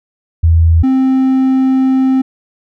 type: tone pair in turn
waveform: sine / triangle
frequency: 82.41 / 262.8 Hz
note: E2 / C4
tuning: 0 / +8 cents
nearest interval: octave + minor sixth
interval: 2008 cents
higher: second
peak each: -5 / -6 dBFS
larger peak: first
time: 0.43-0.83 / 0.83-2.22 s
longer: second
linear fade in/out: 10 ms
effects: none